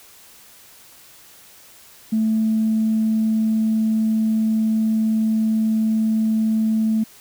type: tone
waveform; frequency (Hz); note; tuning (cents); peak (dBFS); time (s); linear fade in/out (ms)
sine; 220; A3; 0; -15; 2.12-7.04; 10
effects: tanh soft clip ceiling -11 dBFS + white hiss -47 dBFS RMS until 7.2 s